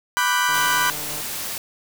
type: chord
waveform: 35% pulse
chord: G major seventh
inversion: first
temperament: equal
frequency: 987.8 / 1174.7 / 1480 / 1568 Hz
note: B5 / D6 / F#6 / G6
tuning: 0 / 0 / 0 / 0 cents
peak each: -20 / -24 / -21 / -24 dBFS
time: 0.17-0.9 s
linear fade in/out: 0 ms
type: click train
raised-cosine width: 1 ms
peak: -26 dBFS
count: 108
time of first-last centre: 0.49-1.208 s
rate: 149 Hz
type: noise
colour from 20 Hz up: white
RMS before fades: -29 dBFS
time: 0.54-1.58 s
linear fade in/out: 2 ms
effects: none